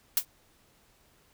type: noise with exponential decay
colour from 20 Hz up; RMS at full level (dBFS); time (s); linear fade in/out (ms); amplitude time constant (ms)
blue; -19; 0.17-0.25; 2; 17
effects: pink hiss -64 dBFS RMS until 1.33 s